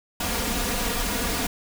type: noise with comb filter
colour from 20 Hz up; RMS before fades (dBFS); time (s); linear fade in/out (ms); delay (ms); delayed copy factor
pink; -26; 0.2-1.47; 5; 4.2; +0.75
effects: none